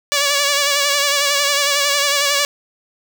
5% pulse tone with vibrato, 570 Hz, C#5, 48 cents sharp, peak -3 dBFS, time 0.12-2.45 s, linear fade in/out 0 ms, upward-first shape sine, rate 11 Hz, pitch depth 41 cents each way, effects none

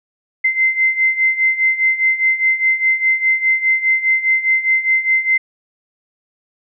sine beating tone pair, 2070 / 2074.9 Hz, C7 / C7, -19 / -15 cents, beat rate 4.9 Hz, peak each -18 / -14 dBFS, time 0.44-5.38 s, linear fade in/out 10 ms, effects none

